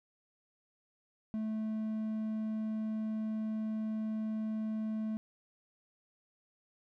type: tone with hard clipping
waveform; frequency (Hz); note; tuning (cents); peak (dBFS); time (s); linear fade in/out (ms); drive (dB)
triangle; 217.9; A3; -17; -34; 1.34-5.17; 0; 6
effects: none